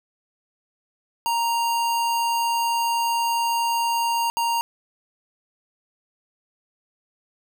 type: tone bursts at uneven times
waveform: square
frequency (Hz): 932.3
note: A#5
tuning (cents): 0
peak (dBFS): -21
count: 2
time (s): 1.26-4.3 / 4.37-4.61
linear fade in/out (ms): 0
effects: none